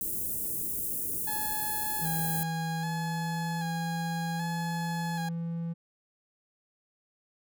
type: band-stop noise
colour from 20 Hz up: white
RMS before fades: -33 dBFS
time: 0.01-2.43 s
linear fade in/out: 0 ms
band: 410 to 9300 Hz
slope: 24 dB/octave
type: tone with vibrato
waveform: 30% pulse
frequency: 836 Hz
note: G#5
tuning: 11 cents sharp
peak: -32 dBFS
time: 1.27-5.29 s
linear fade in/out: 5 ms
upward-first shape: square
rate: 0.64 Hz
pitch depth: 31 cents each way
type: tone with pitch glide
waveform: triangle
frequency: 162.6 to 167.65 Hz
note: E3 to E3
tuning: -23 to +30 cents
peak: -29 dBFS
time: 2.01-5.74 s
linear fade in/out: 20 ms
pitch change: +53 cents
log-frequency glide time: 2.73-3.86 s
effects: none